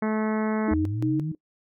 harmonic tone, 216.7 Hz, A3, 26 cents flat, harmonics 1 / 2 / 3 / 4 / 5 / 6 / 7 / 8 / 9 / 10, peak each -24 / -30 / -34 / -36 / -38 / -40 / -41 / -42 / -43 / -44 dBFS, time 0.02-0.74 s, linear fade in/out 5 ms
sine tone with tremolo, 311.1 Hz, D#4, in tune, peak -22 dBFS, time 0.68-1.35 s, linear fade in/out 2 ms, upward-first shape square, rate 2.9 Hz, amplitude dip 80%
sine linear sweep, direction up, 73.8 to 163.4 Hz, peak -26 dBFS, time 0.71-1.32 s, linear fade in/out 5 ms
effects noise-tail reverb RT60 0.1 s tail -22 dB re dry

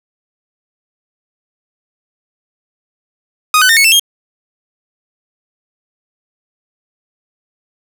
sawtooth tone with pitch steps, 1244.5 / 1505.8 / 1822.1 / 2205 / 2668 / 3228 Hz, D#6 / F#6 / A#6 / C#7 / E7 / G#7, 0 / +30 / -40 / -10 / +20 / -50 cents, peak -3 dBFS, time 3.54-3.996 s, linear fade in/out 2 ms, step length 76 ms, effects none

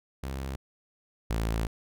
sawtooth tone pair in turn, 67 / 55.69 Hz, C2 / A1, +42 / +22 cents, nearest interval minor third, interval 320 cents, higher first, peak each -29 / -23 dBFS, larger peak second, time 0.23-0.56 / 1.3-1.67 s, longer second, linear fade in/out 5 ms, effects none

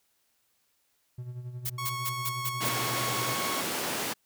triangle tone with tremolo, 123.47 Hz, B2, in tune, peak -32 dBFS, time 1.18-3.34 s, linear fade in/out 5 ms, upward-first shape sine, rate 11 Hz, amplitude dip 60%
blue noise bursts, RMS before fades -32 dBFS, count 6, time 1.65-2.694 s, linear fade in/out 10 ms, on 49 ms, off 150 ms
sawtooth tone with vibrato, 1103 Hz, C#6, 9 cents flat, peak -29 dBFS, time 1.78-3.61 s, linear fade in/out 5 ms, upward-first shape triangle, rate 8.9 Hz, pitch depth 10 cents each way
pink high-pass noise, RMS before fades -32 dBFS, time 2.6-4.14 s, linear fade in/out 20 ms, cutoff 240 Hz, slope 12 dB/octave
effects white hiss -72 dBFS RMS until 4.25 s

